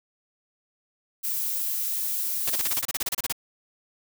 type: noise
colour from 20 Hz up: violet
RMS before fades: -28 dBFS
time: 1.23-2.82 s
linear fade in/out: 20 ms
type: noise bursts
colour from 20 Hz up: white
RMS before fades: -27 dBFS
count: 15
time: 2.47-3.325 s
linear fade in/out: 5 ms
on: 29 ms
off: 30 ms
effects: none